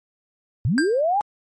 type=linear sweep; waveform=sine; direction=up; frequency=93.9 to 854 Hz; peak=-17 dBFS; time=0.65-1.21 s; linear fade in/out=0 ms
type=tone with exponential decay; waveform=square; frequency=1590 Hz; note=G6; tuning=24 cents sharp; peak=-18 dBFS; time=0.78-1.01 s; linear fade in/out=0 ms; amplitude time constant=48 ms
effects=MP3 48 kbps